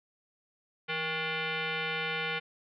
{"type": "tone with frequency modulation", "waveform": "sine", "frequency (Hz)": 470.4, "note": "A#4", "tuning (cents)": 16, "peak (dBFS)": -30, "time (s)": [0.88, 2.4], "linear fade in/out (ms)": 20, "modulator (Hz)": 635, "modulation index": 4.4, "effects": []}